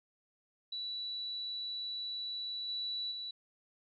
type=tone with level steps; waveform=sine; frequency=3943 Hz; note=B7; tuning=4 cents flat; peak=-37 / -35 / -39 dBFS; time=0.72-3.31 s; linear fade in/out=5 ms; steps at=2.68 / 3.11 s; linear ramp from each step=10 ms; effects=none